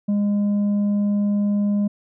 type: tone with tanh clipping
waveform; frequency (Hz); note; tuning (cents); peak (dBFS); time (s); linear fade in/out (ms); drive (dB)
sine; 204.5; G#3; -26; -18; 0.08-1.88; 10; 4
effects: none